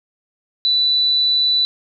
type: tone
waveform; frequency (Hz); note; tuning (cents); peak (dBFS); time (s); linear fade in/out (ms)
sine; 3974; B7; +10; -13; 0.65-1.65; 0
effects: none